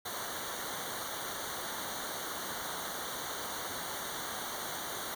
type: noise with comb filter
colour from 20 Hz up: pink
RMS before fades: -39 dBFS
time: 0.05-5.15 s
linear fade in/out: 10 ms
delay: 0.39 ms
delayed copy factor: -0.95
effects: none

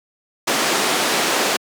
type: band-pass noise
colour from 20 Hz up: pink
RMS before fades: -19 dBFS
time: 0.47-1.57 s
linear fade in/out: 10 ms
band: 310 to 8600 Hz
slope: 12 dB/octave
effects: high-pass 150 Hz 12 dB/octave

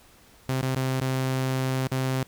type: tone with dropouts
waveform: sawtooth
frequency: 131 Hz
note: C3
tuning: 2 cents sharp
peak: -20 dBFS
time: 0.49-2.23 s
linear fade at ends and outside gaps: 0 ms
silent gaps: 0.614-0.629 / 0.75-0.762 / 1.001-1.014 / 1.873-1.916 s
effects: pink hiss -55 dBFS RMS until 2.27 s

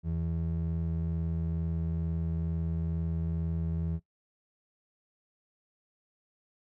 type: ring-modulated tone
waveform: triangle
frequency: 123.2 Hz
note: B2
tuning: 4 cents flat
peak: -24 dBFS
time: 0.03-4 s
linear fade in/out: 50 ms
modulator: 41.1 Hz
effects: noise-tail reverb RT60 0.1 s tail -19 dB re dry

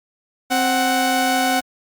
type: tone pair together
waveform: sawtooth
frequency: 262.6 / 742.7 Hz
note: C4 / F#5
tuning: +6 / +6 cents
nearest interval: octave + tritone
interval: 1800 cents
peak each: -17 / -14 dBFS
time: 0.5-1.61 s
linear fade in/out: 20 ms
effects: Opus 48 kbps

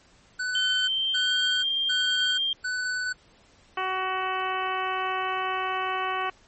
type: tone bursts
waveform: square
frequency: 1497 Hz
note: F#6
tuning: 20 cents sharp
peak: -27 dBFS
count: 4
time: 0.39-3.13 s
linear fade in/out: 10 ms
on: 490 ms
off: 260 ms
type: tone with pitch glide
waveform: sine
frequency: 3100 to 3189 Hz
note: G7 to G7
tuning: -20 to +29 cents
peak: -23 dBFS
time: 0.55-2.53 s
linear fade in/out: 2 ms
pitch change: +49 cents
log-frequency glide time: 0.82-1.34 s
type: harmonic tone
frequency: 375 Hz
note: F#4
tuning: 23 cents sharp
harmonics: 1 / 2 / 3 / 4 / 5 / 6 / 7 / 8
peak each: -35 / -31 / -29 / -35 / -37 / -39 / -37 / -39 dBFS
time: 3.77-6.3 s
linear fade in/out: 5 ms
effects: pink hiss -58 dBFS RMS until 6.47 s + MP3 32 kbps

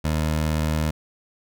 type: tone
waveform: 20% pulse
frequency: 77.7 Hz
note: D#2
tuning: 2 cents flat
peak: -16 dBFS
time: 0.04-0.91 s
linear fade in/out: 10 ms
effects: none

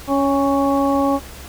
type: harmonic tone with a mistuned harmonic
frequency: 278 Hz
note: C#4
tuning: 5 cents sharp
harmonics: 1 / 2 / 3 / 4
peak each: -17 / -20 / -22 / -23 dBFS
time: 0.07-1.2 s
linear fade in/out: 50 ms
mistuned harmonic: 3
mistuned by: -23 cents
effects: added 68 Hz sine -38 dBFS peak until 1.48 s + pink hiss -38 dBFS RMS until 1.48 s

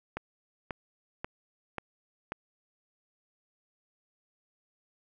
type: click train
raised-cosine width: 0.5 ms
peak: -19 dBFS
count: 5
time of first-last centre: 0.17-2.321 s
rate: 1.86 Hz
effects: none

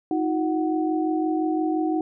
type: tone cluster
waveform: sine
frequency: 315.5 / 361.3 / 742 Hz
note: D#4 / F#4 / F#5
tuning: +24 / -41 / +5 cents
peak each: -22 / -29 / -29 dBFS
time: 0.11-2.01 s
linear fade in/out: 2 ms
effects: none

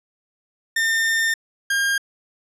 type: tone pair in turn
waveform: 40% pulse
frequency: 1809 / 1611.6 Hz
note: A6 / G6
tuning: +48 / +48 cents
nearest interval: major second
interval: 200 cents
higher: first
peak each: -17 dBFS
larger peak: neither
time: 0.76-1.34 / 1.7-1.98 s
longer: first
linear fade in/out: 5 ms
effects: low-pass 12000 Hz 12 dB/octave

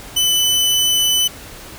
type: tone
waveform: sawtooth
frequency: 3001 Hz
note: F#7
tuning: 24 cents sharp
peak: -10 dBFS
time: 0.16-1.28 s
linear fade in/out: 10 ms
effects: pink hiss -36 dBFS RMS until 1.78 s

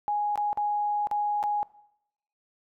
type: tone with dropouts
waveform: sine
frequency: 830 Hz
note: G#5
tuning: 1 cent flat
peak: -24 dBFS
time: 0.08-1.63 s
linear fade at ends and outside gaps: 0 ms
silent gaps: 0.357-0.376 / 0.53-0.574 / 1.071-1.113 / 1.429-1.438 s
effects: noise-tail reverb RT60 0.8 s tail -20 dB re dry

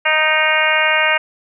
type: harmonic tone with a mistuned harmonic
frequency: 311.1 Hz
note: D#4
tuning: in tune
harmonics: 2 / 3 / 4 / 5 / 6 / 7 / 8 / 9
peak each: -21 / -22 / -23 / -19 / -20 / -19 / -21 / -21 dBFS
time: 0.05-1.18 s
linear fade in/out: 10 ms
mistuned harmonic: 8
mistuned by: -35 cents
effects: none

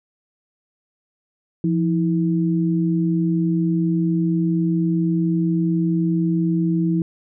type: tone pair together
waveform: sine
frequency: 171.3 / 323.4 Hz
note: F3 / E4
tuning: -33 / -33 cents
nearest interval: major seventh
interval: 1100 cents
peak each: -18 / -21 dBFS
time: 1.64-7.02 s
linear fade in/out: 2 ms
effects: none

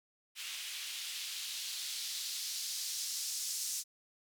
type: noise with band-pass filter sweep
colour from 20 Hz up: blue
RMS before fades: -40 dBFS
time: 0.35-3.84 s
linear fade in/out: 50 ms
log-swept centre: 2700 to 6100 Hz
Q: 1.6
effects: none

